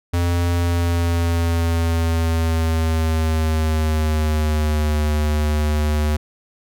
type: tone with pitch glide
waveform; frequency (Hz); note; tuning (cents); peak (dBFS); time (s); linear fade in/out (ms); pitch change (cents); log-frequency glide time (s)
square; 86.7 to 75.48; F2 to D2; -12 to +48; -17; 0.13-6.17; 10; -240; 0.53-5.01
effects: none